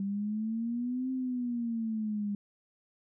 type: exponential two-way sweep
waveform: sine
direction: up then down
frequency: 195 to 261.6 to 202 Hz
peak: -30 dBFS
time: 0-2.35 s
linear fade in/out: 2 ms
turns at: 1.11 s
effects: none